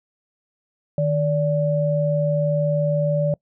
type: tone pair together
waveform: sine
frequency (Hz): 153.6 / 579.9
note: D#3 / D5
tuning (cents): -22 / -22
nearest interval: octave + major seventh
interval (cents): 2300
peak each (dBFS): -20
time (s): 0.98-3.34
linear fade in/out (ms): 2
effects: noise-tail reverb RT60 0.1 s tail -25 dB re dry